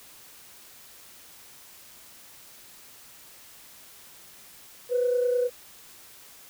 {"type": "tone pair together", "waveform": "sine", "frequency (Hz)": [490.5, 520.2], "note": ["B4", "C5"], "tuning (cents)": [-12, -10], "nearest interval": "minor second", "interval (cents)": 102, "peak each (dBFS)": [-21, -30], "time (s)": [4.89, 5.5], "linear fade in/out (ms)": 50, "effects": ["tanh soft clip ceiling -16 dBFS", "white hiss -50 dBFS RMS until 6.49 s"]}